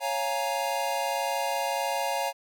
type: chord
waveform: square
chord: Bb minor seventh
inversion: first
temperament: equal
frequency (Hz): 554.4 / 698.5 / 830.6 / 932.3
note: Db5 / F5 / Ab5 / Bb5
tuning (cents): 0 / 0 / 0 / 0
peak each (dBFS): -33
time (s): 0-2.33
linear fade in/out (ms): 50
effects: none